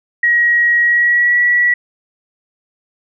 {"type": "tone with pitch glide", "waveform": "sine", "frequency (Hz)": [1900, 1939.9], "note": ["A#6", "B6"], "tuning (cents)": [33, -32], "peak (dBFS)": -9, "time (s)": [0.23, 1.74], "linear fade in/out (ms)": 5, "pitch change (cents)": 35, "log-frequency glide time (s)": [0.82, 1.4], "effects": []}